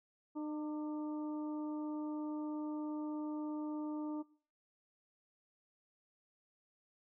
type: harmonic tone with a mistuned harmonic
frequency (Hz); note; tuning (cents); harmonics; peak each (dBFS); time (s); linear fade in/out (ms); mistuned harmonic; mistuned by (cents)
302.8; D#4; -47; 1 / 2 / 3 / 4; -38 / -51 / -50 / -55; 0.35-4.23; 20; 4; -34
effects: noise-tail reverb RT60 0.5 s tail -22 dB re dry